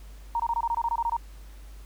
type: tone bursts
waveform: sine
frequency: 932.3 Hz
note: A#5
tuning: in tune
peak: -23 dBFS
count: 12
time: 0.35-1.167 s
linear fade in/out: 2 ms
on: 47 ms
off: 23 ms
effects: added 50 Hz sine -42 dBFS peak until 1.85 s + pink hiss -56 dBFS RMS until 1.85 s